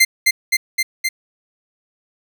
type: tone with echo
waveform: sawtooth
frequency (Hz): 2087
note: C7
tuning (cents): -5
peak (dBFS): -5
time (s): 0-0.05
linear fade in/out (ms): 10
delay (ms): 260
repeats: 4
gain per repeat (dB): -2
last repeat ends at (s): 1.09
effects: none